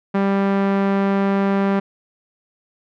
sawtooth tone with low-pass filter, 196.9 Hz, G3, 8 cents sharp, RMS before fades -18 dBFS, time 0.14-1.8 s, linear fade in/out 10 ms, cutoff 1700 Hz, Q 0.82, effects none

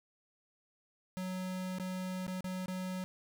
square tone with dropouts, 185 Hz, F#3, in tune, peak -37 dBFS, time 1.17-3.04 s, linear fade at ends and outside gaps 0 ms, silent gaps 1.785-1.798 / 2.267-2.279 / 2.407-2.443 / 2.659-2.682 s, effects none

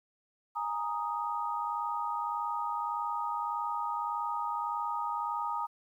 sine chord, Ab suspended second, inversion none, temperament equal, 830.6 / 932.3 / 1244.5 Hz, Ab5 / Bb5 / Eb6, 0 / 0 / 0 cents, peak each -38 / -34 / -35 dBFS, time 0.55-5.67 s, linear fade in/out 20 ms, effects 11-bit

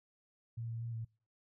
sine tone with pitch steps, 115.6 / 114.8 / 116.8 / 113.2 Hz, A#2 / A#2 / A#2 / A2, -14 / -26 / +4 / +50 cents, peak -38 dBFS, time 0.57-1.05 s, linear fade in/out 10 ms, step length 120 ms, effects noise-tail reverb RT60 0.4 s tail -25 dB re dry

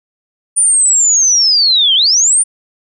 sine linear two-way sweep, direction down then up, 9397 to 3012 to 9397 Hz, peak -7 dBFS, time 0.56-2.44 s, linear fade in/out 20 ms, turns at 1.95 s, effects none

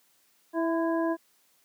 harmonic tone with a mistuned harmonic, 329.6 Hz, E4, in tune, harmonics 1 / 2 / 3 / 5, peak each -26 / -30 / -34 / -39 dBFS, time 0.53-1.17 s, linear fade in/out 50 ms, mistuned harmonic 3, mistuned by +34 cents, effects white hiss -66 dBFS RMS until 1.64 s + high-pass 150 Hz 12 dB/octave

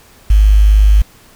sine tone with quantisation, 51.6 Hz, G#1, 10 cents flat, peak -4 dBFS, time 0.3-1.02 s, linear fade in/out 5 ms, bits 5, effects pink hiss -44 dBFS RMS until 1.35 s

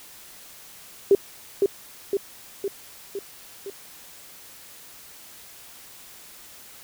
sine tone with echo, 396.4 Hz, G4, 19 cents sharp, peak -11 dBFS, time 1.11-1.15 s, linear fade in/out 2 ms, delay 510 ms, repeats 5, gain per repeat -4 dB, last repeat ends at 3.7 s, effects white hiss -46 dBFS RMS until 6.83 s

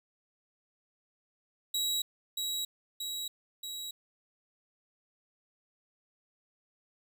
sawtooth tone with echo, 3868 Hz, B7, 37 cents flat, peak -26 dBFS, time 1.74-2.02 s, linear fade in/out 5 ms, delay 630 ms, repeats 3, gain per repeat -3 dB, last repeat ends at 3.91 s, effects none

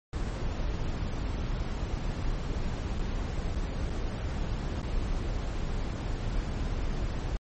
brown noise with dropouts, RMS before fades -31 dBFS, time 0.13-7.37 s, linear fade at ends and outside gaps 2 ms, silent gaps 2.987-2.991 / 3.55-3.556 / 3.897-3.902 / 4.819-4.828 s, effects MP3 32 kbps

